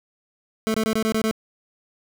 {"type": "tone bursts", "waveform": "25% pulse", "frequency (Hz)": 220, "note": "A3", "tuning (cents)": 0, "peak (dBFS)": -16, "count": 7, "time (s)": [0.67, 1.312], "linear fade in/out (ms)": 0, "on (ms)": 72, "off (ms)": 23, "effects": []}